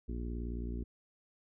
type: harmonic tone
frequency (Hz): 59.1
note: A#1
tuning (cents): +24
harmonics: 1 / 2 / 3 / 4 / 5 / 6 / 7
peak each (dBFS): -37 / -47 / -49 / -44 / -49 / -49 / -53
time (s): 0.08-0.84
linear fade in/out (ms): 10
effects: none